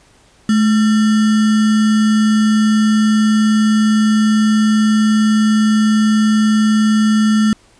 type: tone with sample-and-hold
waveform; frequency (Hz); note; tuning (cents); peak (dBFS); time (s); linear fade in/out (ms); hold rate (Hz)
sine; 215.3; A3; -37; -9; 0.49-7.53; 2; 1575
effects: pink hiss -50 dBFS RMS until 7.79 s + resampled to 22050 Hz